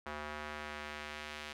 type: tone with band-pass filter sweep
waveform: square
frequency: 74.9 Hz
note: D2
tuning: 35 cents sharp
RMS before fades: -44 dBFS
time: 0.06-1.53 s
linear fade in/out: 5 ms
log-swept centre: 1300 to 2800 Hz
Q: 1
effects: none